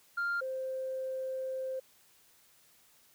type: tone pair in turn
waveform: sine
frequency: 1396.9 / 523.2 Hz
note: F6 / C5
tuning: 0 / 0 cents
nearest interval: octave + perfect fourth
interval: 1700 cents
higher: first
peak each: -28 / -33 dBFS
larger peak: first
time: 0.17-0.41 / 0.41-1.8 s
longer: second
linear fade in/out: 10 ms
effects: tanh soft clip ceiling -28 dBFS + white hiss -64 dBFS RMS until 3.14 s

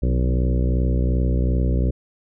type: harmonic tone with a mistuned harmonic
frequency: 62.7 Hz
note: B1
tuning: 27 cents sharp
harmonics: 1 / 2 / 3 / 4 / 5 / 6 / 7 / 8 / 9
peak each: -18 / -24 / -28 / -30 / -32 / -34 / -35 / -36 / -37 dBFS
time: 0.02-1.91 s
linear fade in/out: 10 ms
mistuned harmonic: 3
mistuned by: -47 cents
effects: none

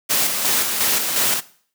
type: noise with tremolo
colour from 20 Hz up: white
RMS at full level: -18 dBFS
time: 0.09-1.41 s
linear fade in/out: 20 ms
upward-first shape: square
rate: 2.8 Hz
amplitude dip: 40%
effects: noise-tail reverb RT60 0.5 s tail -18 dB re dry + high-pass 150 Hz 12 dB/octave

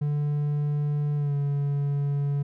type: tone with pitch glide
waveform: triangle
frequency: 146.83 to 142.32 Hz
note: D3 to C#3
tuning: 0 to +46 cents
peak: -21 dBFS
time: 0.01-2.43 s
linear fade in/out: 10 ms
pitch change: -54 cents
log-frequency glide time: 1.16-1.34 s
effects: none

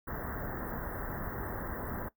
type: band-stop noise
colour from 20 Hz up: pink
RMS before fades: -38 dBFS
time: 0.07-2.09 s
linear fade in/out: 10 ms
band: 1900 to 14000 Hz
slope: 96 dB/octave
effects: noise-tail reverb RT60 0.1 s tail -18 dB re dry

